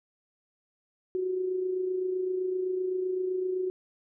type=tone with amplitude modulation; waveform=sine; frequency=370 Hz; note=F#4; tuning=in tune; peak=-25 dBFS; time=1.15-3.7 s; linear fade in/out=0 ms; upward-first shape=sine; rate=27.8 Hz; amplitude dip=45%; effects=none